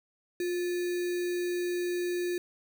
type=tone with sample-and-hold; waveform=sine; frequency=353.9 Hz; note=F4; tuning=23 cents sharp; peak=-28 dBFS; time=0.4-2.38 s; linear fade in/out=2 ms; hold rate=2100 Hz; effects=none